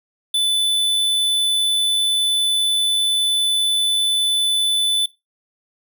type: tone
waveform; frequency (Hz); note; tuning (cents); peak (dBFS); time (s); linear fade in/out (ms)
square; 3499; A7; -10; -16; 0.34-5.06; 5
effects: noise-tail reverb RT60 0.2 s tail -17 dB re dry